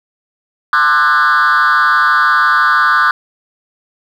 sine tone with frequency modulation, 1341 Hz, E6, 29 cents sharp, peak -5 dBFS, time 0.73-3.11 s, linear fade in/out 2 ms, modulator 146 Hz, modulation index 1.8, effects tanh soft clip ceiling -7 dBFS + 7-bit

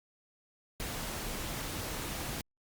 pink noise, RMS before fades -38 dBFS, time 0.8-2.41 s, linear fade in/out 0 ms, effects Opus 48 kbps

